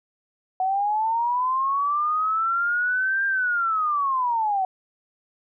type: linear two-way sweep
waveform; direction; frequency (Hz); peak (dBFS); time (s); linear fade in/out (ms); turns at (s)
sine; up then down; 740 to 1599 to 740; -20; 0.6-4.65; 2; 3.26
effects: none